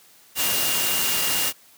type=tone in noise; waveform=sine; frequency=2820 Hz; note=F7; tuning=16 cents sharp; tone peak=-29 dBFS; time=0.35-1.53 s; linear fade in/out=50 ms; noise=white; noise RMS=-23 dBFS; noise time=0.35-1.53 s; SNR=-9 dB; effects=white hiss -53 dBFS RMS until 1.77 s + high-pass 100 Hz 12 dB/octave